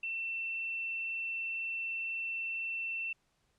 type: tone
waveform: sine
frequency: 2689 Hz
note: E7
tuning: 34 cents sharp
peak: -34 dBFS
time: 0.03-3.13 s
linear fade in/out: 5 ms
effects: pink hiss -75 dBFS RMS until 3.58 s + low-pass 9000 Hz 12 dB/octave

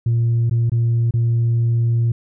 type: tone with dropouts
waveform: sine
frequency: 116.7 Hz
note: A#2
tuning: 2 cents sharp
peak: -12 dBFS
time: 0.06-2.12 s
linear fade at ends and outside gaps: 5 ms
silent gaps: 0.497-0.51 / 0.697-0.718 / 1.109-1.138 s
effects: tanh soft clip ceiling -12 dBFS

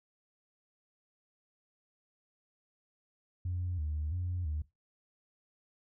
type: tone with vibrato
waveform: sine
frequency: 82.41 Hz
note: E2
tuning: in tune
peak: -31 dBFS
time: 3.45-4.62 s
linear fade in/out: 5 ms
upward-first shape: square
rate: 1.5 Hz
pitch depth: 140 cents each way
effects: noise-tail reverb RT60 0.2 s tail -19 dB re dry + tanh soft clip ceiling -28 dBFS

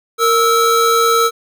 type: tone pair together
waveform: square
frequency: 462.4 / 1308 Hz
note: A#4 / E6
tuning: -14 / -14 cents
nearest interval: octave + tritone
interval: 1800 cents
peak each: -15 / -13 dBFS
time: 0.18-1.31 s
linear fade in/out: 50 ms
effects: none

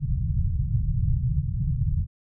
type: low-pass noise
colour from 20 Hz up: white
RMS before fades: -24 dBFS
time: 0-2.07 s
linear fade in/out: 50 ms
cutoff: 150 Hz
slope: 48 dB/octave
effects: none

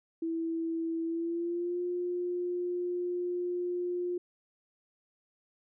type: tone with pitch glide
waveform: sine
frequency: 329 to 354.7 Hz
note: E4 to F4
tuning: -3 to +27 cents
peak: -30 dBFS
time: 0.22-4.18 s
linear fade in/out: 5 ms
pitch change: +130 cents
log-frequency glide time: 1.04-1.81 s
effects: none

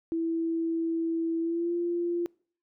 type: tone with pitch glide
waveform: sine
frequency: 329.6 to 345.4 Hz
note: E4 to F4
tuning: 0 to -19 cents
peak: -26 dBFS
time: 0.12-2.26 s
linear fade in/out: 0 ms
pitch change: +81 cents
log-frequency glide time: 1.4-1.73 s
effects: noise-tail reverb RT60 0.5 s tail -26 dB re dry

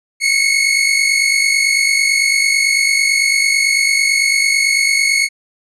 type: tone pair together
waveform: sawtooth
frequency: 2168 / 2217 Hz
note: C#7 / C#7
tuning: -39 / 0 cents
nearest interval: unison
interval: 39 cents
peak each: -11 dBFS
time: 0.2-5.29 s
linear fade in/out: 50 ms
effects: resampled to 24000 Hz

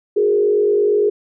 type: tone with frequency modulation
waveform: sine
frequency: 415.3 Hz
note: G#4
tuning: in tune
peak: -12 dBFS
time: 0.16-1.1 s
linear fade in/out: 10 ms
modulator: 48.7 Hz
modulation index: 0.77
effects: none

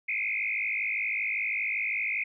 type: tone with frequency modulation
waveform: sine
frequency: 2300 Hz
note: D7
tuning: 37 cents flat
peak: -27 dBFS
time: 0.08-2.24 s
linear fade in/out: 10 ms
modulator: 52.6 Hz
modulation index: 4.2
effects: none

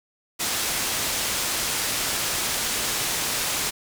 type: low-pass noise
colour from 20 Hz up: white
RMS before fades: -26 dBFS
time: 0.39-3.71 s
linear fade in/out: 20 ms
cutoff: 9800 Hz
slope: 12 dB/octave
effects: none

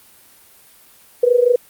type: tone with amplitude modulation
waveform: sine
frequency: 488.1 Hz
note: B4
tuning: 20 cents flat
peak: -7 dBFS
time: 1.23-1.56 s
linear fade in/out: 5 ms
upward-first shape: sine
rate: 25.9 Hz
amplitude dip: 80%
effects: white hiss -48 dBFS RMS until 1.69 s + Opus 32 kbps

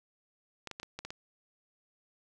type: clicks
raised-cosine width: 0.2 ms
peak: -23 dBFS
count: 7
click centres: 0.673 / 0.713 / 0.799 / 0.831 / 0.99 / 1.05 / 1.105 s
effects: none

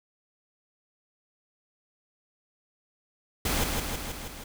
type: noise with echo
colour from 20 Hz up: pink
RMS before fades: -27 dBFS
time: 3.45-3.64 s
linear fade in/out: 5 ms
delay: 160 ms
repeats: 5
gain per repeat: -3 dB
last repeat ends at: 4.44 s
effects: none

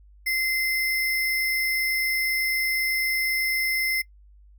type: tone with sample-and-hold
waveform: sine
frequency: 2074 Hz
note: C7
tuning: 16 cents flat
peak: -22 dBFS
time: 0.26-4.02 s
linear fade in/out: 10 ms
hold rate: 7350 Hz
effects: noise-tail reverb RT60 0.1 s tail -22 dB re dry + added 50 Hz sine -49 dBFS peak until 4.58 s

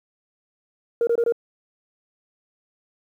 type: tone bursts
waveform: sine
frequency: 468.2 Hz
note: A#4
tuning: 8 cents sharp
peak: -15 dBFS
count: 4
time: 1.01-1.323 s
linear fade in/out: 2 ms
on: 61 ms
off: 23 ms
effects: tanh soft clip ceiling -14 dBFS + 9-bit

